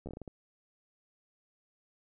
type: slowing click train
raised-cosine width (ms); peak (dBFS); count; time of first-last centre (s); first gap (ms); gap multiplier
2; -29; 8; 0.06-0.278; 12; 1.31
effects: none